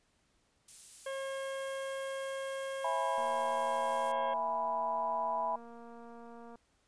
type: noise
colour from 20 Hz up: violet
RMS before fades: -46 dBFS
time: 0.68-4.12 s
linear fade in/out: 5 ms
type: harmonic tone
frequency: 540 Hz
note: C#5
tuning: 45 cents flat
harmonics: 1 / 2 / 3 / 4 / 5 / 6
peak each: -37 / -46 / -46 / -53 / -58 / -51 dBFS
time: 1.06-4.34 s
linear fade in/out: 5 ms
type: chord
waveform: sine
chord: E major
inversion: none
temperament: equal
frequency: 659.3 / 830.6 / 987.8 Hz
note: E5 / G#5 / B5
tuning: 0 / 0 / 0 cents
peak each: -37 / -38 / -33 dBFS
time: 2.84-5.56 s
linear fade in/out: 5 ms
type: click train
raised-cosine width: 1 ms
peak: -39 dBFS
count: 791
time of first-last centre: 3.18-6.556 s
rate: 234 Hz
effects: pink hiss -73 dBFS RMS until 6.87 s + resampled to 22050 Hz